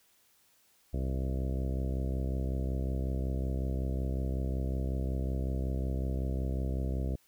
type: harmonic tone with a mistuned harmonic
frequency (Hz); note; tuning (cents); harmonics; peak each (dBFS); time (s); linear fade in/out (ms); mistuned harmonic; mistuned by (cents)
65.41; C2; 0; 1 / 2 / 3 / 4 / 5 / 6 / 7 / 8 / 9 / 10; -31 / -37 / -41 / -43 / -45 / -47 / -48 / -49 / -50 / -51; 0.93-7.16; 10; 10; +18
effects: white hiss -67 dBFS RMS until 7.27 s